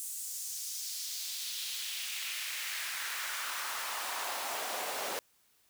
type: noise with high-pass filter sweep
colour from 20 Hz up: pink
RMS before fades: -38 dBFS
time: 0-5.19 s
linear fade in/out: 0 ms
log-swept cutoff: 8500 to 510 Hz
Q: 1.7
effects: white hiss -69 dBFS RMS until 5.69 s